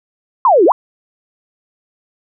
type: exponential two-way sweep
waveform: sine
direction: down then up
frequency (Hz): 1108.7 to 315.6 to 1108.7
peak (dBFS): -6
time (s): 0.45-0.72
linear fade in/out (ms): 2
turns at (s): 0.65
effects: none